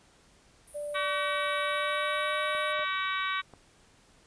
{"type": "high-pass noise", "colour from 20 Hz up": "pink", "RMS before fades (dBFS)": -46, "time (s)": [0.67, 2.73], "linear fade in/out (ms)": 10, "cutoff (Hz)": 9100, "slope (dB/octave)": 96}
{"type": "tone with pitch glide", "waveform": "sine", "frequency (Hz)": [588, 605.9], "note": ["D5", "D#5"], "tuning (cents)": [2, -46], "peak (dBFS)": -33, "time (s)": [0.74, 2.85], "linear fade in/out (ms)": 20, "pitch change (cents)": 52, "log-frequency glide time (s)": [1.6, 2.41]}
{"type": "harmonic tone", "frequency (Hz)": 380, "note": "F#4", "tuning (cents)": 46, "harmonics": [3, 4, 5, 6, 7, 8, 9, 10], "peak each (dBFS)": [-32, -35, -38, -36, -45, -43, -46, -38], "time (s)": [0.94, 3.42], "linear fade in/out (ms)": 20}
{"type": "clicks", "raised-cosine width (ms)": 1, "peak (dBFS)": -34, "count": 3, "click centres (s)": [2.55, 2.794, 3.537]}
{"effects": ["pink hiss -61 dBFS RMS until 4.26 s", "resampled to 22050 Hz"]}